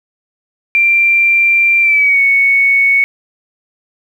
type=tone with pitch glide; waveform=sine; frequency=2365 to 2219 Hz; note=D7 to C#7; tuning=+12 to +1 cents; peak=-7 dBFS; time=0.75-3.04 s; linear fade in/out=0 ms; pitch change=-111 cents; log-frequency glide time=1.81-2.2 s; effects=7-bit